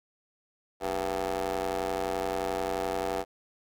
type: ring-modulated tone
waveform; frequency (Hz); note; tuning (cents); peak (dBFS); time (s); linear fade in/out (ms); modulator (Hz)
20% pulse; 91.5; F#2; -19; -21; 0.8-3.25; 50; 581
effects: none